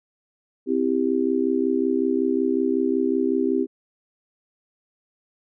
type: chord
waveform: sine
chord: C major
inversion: none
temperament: just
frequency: 261.6 / 327 / 392.4 Hz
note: C4 / E4 / G4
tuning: 0 / -14 / +2 cents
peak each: -23 / -24 / -23 dBFS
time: 0.66-3.67 s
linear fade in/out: 50 ms
effects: none